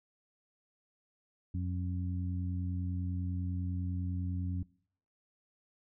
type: harmonic tone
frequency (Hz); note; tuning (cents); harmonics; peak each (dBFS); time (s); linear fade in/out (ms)
90; F#2; -47; 1 / 2 / 3; -33 / -39 / -43; 1.54-4.63; 5
effects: noise-tail reverb RT60 0.6 s tail -23 dB re dry